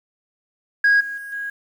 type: tone with level steps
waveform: sine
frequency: 1644 Hz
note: G#6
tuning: 18 cents flat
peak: -10 / -26 / -31 / -25 dBFS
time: 0.84-1.5 s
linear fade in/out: 5 ms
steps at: 1 / 1.17 / 1.32 s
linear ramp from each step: 10 ms
effects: tanh soft clip ceiling -10 dBFS + 8-bit